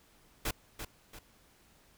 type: noise with echo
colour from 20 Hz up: pink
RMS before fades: -33 dBFS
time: 0.45-0.51 s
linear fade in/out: 5 ms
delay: 340 ms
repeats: 2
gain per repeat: -8 dB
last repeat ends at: 1.19 s
effects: pink hiss -64 dBFS RMS until 1.97 s